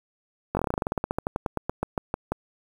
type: slowing click train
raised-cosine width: 1 ms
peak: -11 dBFS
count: 25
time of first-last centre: 0.55-2.32 s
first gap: 20 ms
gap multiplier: 1.1
effects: 7-bit